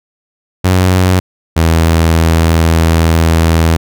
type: tone pair in turn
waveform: sawtooth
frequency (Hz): 92 / 81.96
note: F#2 / E2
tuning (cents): -9 / -9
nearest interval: major second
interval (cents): 200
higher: first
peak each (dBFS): -3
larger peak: neither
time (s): 0.64-1.2 / 1.56-3.77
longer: second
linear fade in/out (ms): 10
effects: none